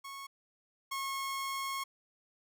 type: tone pair in turn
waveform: sawtooth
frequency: 1100 / 1088 Hz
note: C#6 / C#6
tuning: -14 / -33 cents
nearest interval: unison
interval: 19 cents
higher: first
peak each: -39 / -31 dBFS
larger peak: second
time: 0.04-0.27 / 0.91-1.84 s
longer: second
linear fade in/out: 10 ms
effects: none